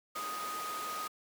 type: tone in noise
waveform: sine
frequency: 1244.5 Hz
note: D#6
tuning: in tune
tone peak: -37 dBFS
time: 0.15-1.08 s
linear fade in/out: 10 ms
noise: pink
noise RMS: -41 dBFS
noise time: 0.15-1.08 s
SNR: +1 dB
effects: high-pass 400 Hz 12 dB/octave